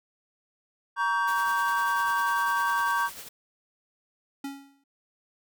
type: chord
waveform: triangle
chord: G diminished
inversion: first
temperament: just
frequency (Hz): 940.8 / 1128.9 / 1568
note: Bb5 / Db6 / G6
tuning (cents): +16 / +31 / 0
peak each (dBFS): -26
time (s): 0.96-3.1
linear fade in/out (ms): 50
type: noise with tremolo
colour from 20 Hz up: white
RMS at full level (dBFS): -40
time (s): 1.27-3.29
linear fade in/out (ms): 10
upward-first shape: triangle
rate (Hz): 10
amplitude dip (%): 55
type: tone with exponential decay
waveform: square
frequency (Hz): 277.2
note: C#4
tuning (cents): 0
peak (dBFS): -31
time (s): 4.44-4.84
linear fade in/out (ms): 5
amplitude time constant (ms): 86
effects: none